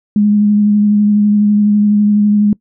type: tone with vibrato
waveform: sine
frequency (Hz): 207.7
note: G#3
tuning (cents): 0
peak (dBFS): -7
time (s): 0.16-2.53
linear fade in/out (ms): 2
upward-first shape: sine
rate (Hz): 12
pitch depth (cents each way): 17
effects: noise-tail reverb RT60 0.1 s tail -23 dB re dry